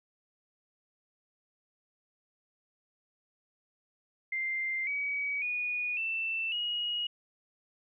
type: tone with pitch steps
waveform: sine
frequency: 2093 / 2269 / 2460 / 2668 / 2892 Hz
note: C7 / C#7 / D#7 / E7 / F#7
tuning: 0 / +40 / -20 / +20 / -40 cents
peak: -30 dBFS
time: 4.32-7.07 s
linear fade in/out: 5 ms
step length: 550 ms
effects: none